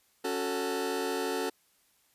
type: chord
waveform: sawtooth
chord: F# minor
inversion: second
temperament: just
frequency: 277.5 / 370 / 444 Hz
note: C#4 / F#4 / A4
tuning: +2 / 0 / +16 cents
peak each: -32 / -30 / -29 dBFS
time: 0.24-1.5 s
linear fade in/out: 10 ms
effects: white hiss -68 dBFS RMS until 2.14 s + resampled to 32000 Hz